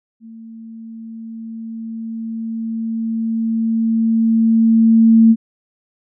sine tone with level ramp, 225.6 Hz, A3, 44 cents sharp, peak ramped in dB -34 to -5 dBFS, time 0.2-5.36 s, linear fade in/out 50 ms, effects none

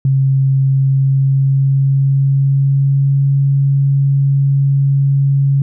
sine tone with pitch glide, 135 to 138.4 Hz, C#3 to C#3, -45 to -2 cents, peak -9 dBFS, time 0.05-5.62 s, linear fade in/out 2 ms, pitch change +43 cents, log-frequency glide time 0.65-3.25 s, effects none

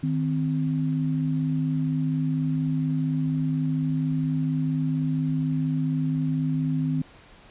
sine tone pair together, 155.56 / 259.8 Hz, D#3 / C4, 0 / -12 cents, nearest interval major sixth, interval 888 cents, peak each -24 / -26 dBFS, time 0.03-7.02 s, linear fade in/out 5 ms, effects pink hiss -51 dBFS RMS until 7.5 s + resampled to 8000 Hz

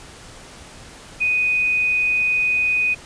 sine tone, 2490 Hz, D#7, 1 cent sharp, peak -16 dBFS, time 1.2-2.95 s, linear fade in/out 20 ms, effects pink hiss -41 dBFS RMS until 3.05 s + resampled to 22050 Hz

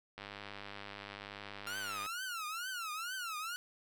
click train, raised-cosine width 0.3 ms, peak -29 dBFS, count 191, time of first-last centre 0.18-2.061 s, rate 101 Hz
sawtooth tone with vibrato, 1372 Hz, F6, 31 cents flat, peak -35 dBFS, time 1.67-3.56 s, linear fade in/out 0 ms, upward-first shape triangle, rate 2.2 Hz, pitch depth 230 cents each way
effects none

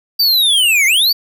square linear two-way sweep, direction down then up, 4696 to 2052 to 4696 Hz, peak -10 dBFS, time 0.19-1.13 s, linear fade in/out 10 ms, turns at 0.86 s, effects none

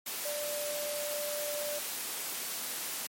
sine tone in noise, 589 Hz, D5, 5 cents sharp, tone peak -35 dBFS, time 0.25-1.79 s, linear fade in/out 5 ms, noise white, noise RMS -37 dBFS, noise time 0.06-3.07 s, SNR -1 dB, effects high-pass 200 Hz 12 dB/octave + MP3 64 kbps

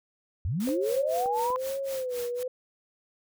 sine linear sweep, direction up, 69.3 to 1034 Hz, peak -26 dBFS, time 0.45-1.56 s, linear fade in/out 0 ms
white noise with tremolo, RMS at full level -40 dBFS, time 0.6-2.43 s, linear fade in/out 2 ms, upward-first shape sine, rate 3.9 Hz, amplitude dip 100%
sine tone with vibrato, 514 Hz, C5, 31 cents flat, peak -29 dBFS, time 0.67-2.48 s, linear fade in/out 5 ms, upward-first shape sine, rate 1.1 Hz, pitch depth 110 cents each way
clicks, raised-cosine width 1 ms, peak -28 dBFS, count 3, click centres 0.69 / 1.259 / 1.503 s
effects none

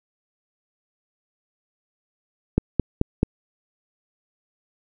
click train, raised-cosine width 3 ms, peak -4 dBFS, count 4, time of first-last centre 2.58-3.231 s, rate 4.61 Hz, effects none

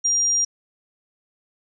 sine tone with ADSR envelope, 5700 Hz, F8, 34 cents sharp, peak -15 dBFS, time 0.04-0.45 s, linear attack 19 ms, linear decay 5 ms, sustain -2 dB, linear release 8 ms, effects none

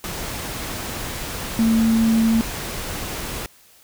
sine tone in noise, 225.3 Hz, A3, 41 cents sharp, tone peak -14 dBFS, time 1.59-2.41 s, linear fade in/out 0 ms, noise pink, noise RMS -29 dBFS, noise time 0.04-3.46 s, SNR +12 dB, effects white hiss -52 dBFS RMS until 3.83 s

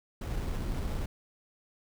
brown noise with sample-and-hold, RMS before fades -33 dBFS, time 0.21-1.06 s, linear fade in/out 5 ms, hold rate 4410 Hz, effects none

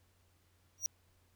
square tone with exponential growth, 5770 Hz, F#8, 44 cents flat, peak -28 dBFS, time 0.78-0.86 s, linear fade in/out 0 ms, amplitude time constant 17 ms, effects added 89 Hz sine -70 dBFS peak until 1.35 s + pink hiss -73 dBFS RMS until 1.35 s

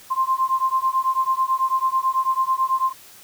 sine beating tone pair, 1046.5 / 1055.6 Hz, C6 / C6, 0 / +15 cents, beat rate 9.1 Hz, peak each -21 dBFS, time 0.1-2.93 s, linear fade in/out 20 ms, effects white hiss -46 dBFS RMS until 3.23 s

